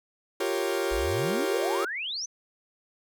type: chord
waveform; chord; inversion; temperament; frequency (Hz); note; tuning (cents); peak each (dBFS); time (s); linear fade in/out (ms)
40% pulse; G half-diminished seventh; third; equal; 349.2 / 392 / 466.2 / 554.4; F4 / G4 / Bb4 / Db5; 0 / 0 / 0 / 0; -31 / -29 / -32 / -32; 0.4-1.85; 5
type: exponential sweep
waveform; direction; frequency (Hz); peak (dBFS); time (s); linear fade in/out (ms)
sine; up; 44.25 to 6260; -30; 0.91-2.26; 10
effects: none